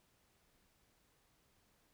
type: silence
effects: pink hiss -74 dBFS RMS until 1.93 s